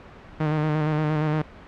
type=tone with vibrato; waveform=sawtooth; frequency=153.2 Hz; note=D#3; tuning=27 cents flat; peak=-17 dBFS; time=0.4-1.42 s; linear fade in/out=5 ms; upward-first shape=square; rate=8.6 Hz; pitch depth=29 cents each way; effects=pink hiss -44 dBFS RMS until 1.67 s + low-pass 2000 Hz 12 dB/octave